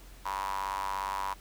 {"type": "tone with high-pass filter", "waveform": "sawtooth", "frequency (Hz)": 97.1, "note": "G2", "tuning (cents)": -16, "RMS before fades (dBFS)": -34, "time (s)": [0.25, 1.34], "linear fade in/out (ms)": 10, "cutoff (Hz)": 980, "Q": 8.6, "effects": ["added 45 Hz sine -49 dBFS peak until 1.4 s", "pink hiss -55 dBFS RMS until 1.4 s"]}